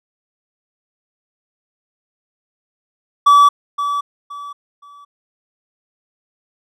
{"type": "tone with echo", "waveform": "triangle", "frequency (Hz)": 1149, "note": "D6", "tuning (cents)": -38, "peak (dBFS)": -4, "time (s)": [3.26, 3.49], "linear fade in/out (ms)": 10, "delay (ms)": 520, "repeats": 3, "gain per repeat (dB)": -11, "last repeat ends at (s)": 5.05, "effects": []}